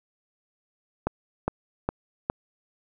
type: click train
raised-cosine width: 1 ms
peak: -10 dBFS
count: 4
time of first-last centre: 1.07-2.3 s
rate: 2.44 Hz
effects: none